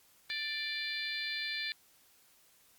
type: harmonic tone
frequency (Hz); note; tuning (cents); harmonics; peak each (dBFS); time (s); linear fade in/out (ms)
589; D5; +5; 3 / 4 / 5 / 6 / 7 / 8; -40 / -40 / -50 / -41 / -41 / -46; 0.3-1.72; 0
effects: white hiss -65 dBFS RMS until 2.78 s + Opus 48 kbps